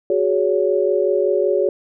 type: chord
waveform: sine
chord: F# suspended second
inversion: none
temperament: equal with one note detuned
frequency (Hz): 370 / 415.3 / 562.8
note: F#4 / G#4 / C#5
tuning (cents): 0 / 0 / +26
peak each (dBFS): -19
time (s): 0.1-1.69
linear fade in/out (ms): 2
effects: none